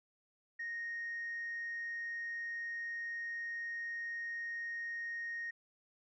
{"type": "tone", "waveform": "sine", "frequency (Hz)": 1862, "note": "A#6", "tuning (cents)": -2, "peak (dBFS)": -37, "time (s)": [0.59, 5.51], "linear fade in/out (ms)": 10, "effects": ["tanh soft clip ceiling -35 dBFS"]}